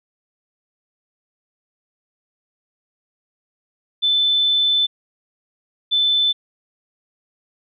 sine tone pair in turn, 3520 / 3520 Hz, A7 / A7, 0 / 0 cents, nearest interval unison, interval 0 cents, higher neither, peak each -14 dBFS, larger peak neither, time 4.02-4.87 / 5.91-6.33 s, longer first, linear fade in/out 20 ms, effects none

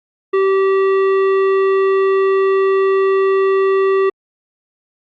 sine tone with hard clipping, 386.8 Hz, G4, 23 cents flat, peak -13 dBFS, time 0.33-4.1 s, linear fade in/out 10 ms, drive 13 dB, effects low-pass 3000 Hz 12 dB/octave + Opus 48 kbps

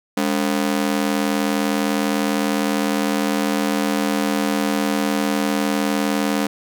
sawtooth ring-modulated tone, 246.9 Hz, B3, in tune, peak -11 dBFS, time 0.17-6.47 s, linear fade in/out 5 ms, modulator 39.9 Hz, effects none

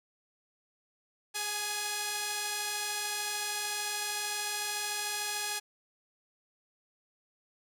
5% pulse tone pair together, 412.3 / 838 Hz, G#4 / G#5, -13 / +15 cents, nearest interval octave, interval 1228 cents, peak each -29 / -21 dBFS, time 1.34-5.6 s, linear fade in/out 20 ms, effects none

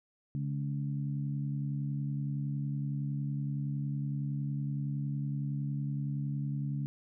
harmonic tone, 70.8 Hz, C#2, 37 cents sharp, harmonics 2 / 3 / 4, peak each -32 / -40 / -44 dBFS, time 0.35-6.86 s, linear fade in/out 0 ms, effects none

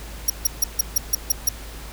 20% pulse tone bursts, 5640 Hz, F8, 16 cents sharp, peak -9 dBFS, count 8, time 0.28-1.49 s, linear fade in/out 5 ms, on 20 ms, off 150 ms, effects added 53 Hz sine -36 dBFS peak until 1.92 s + pink hiss -40 dBFS RMS until 1.92 s

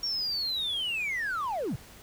triangle linear sweep, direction down, 5588 to 85.7 Hz, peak -26 dBFS, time 0.03-1.76 s, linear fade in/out 5 ms, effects tanh soft clip ceiling -24 dBFS + pink hiss -51 dBFS RMS until 2.02 s

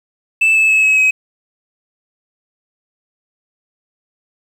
sine tone with pitch steps, 2637 / 2613 / 2589 / 2565 / 2541 Hz, E7 / E7 / E7 / E7 / D#7, 0 / -16 / -32 / -48 / +36 cents, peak -6 dBFS, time 0.41-1.11 s, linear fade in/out 10 ms, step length 140 ms, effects tanh soft clip ceiling -8 dBFS + 7-bit

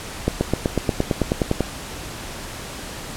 accelerating click train, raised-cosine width 2 ms, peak -4 dBFS, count 13, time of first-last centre 0.28-1.607 s, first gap 130 ms, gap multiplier 0.97, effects pink hiss -33 dBFS RMS until 3.16 s + low-pass 11000 Hz 12 dB/octave

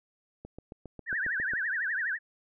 click train, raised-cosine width 2 ms, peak -29 dBFS, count 9, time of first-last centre 0.45-1.535 s, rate 7.37 Hz
sine tone with vibrato, 1690 Hz, G#6, 30 cents sharp, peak -28 dBFS, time 1.06-2.19 s, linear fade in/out 50 ms, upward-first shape triangle, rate 12 Hz, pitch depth 240 cents each way
effects none

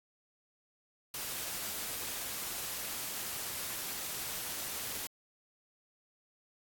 white noise, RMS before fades -39 dBFS, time 1.14-5.07 s, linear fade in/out 2 ms, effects AAC 64 kbps

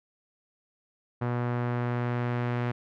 sawtooth tone with low-pass filter sweep, 121.4 Hz, B2, 29 cents flat, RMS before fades -29 dBFS, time 1.21-2.72 s, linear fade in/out 10 ms, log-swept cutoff 1400 to 2100 Hz, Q 1.2, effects none

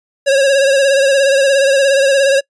square tone with vibrato, 548 Hz, C#5, 20 cents flat, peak -9 dBFS, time 0.26-2.41 s, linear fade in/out 20 ms, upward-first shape sine, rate 17 Hz, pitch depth 48 cents each way, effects noise-tail reverb RT60 0.1 s tail -25 dB re dry + resampled to 22050 Hz

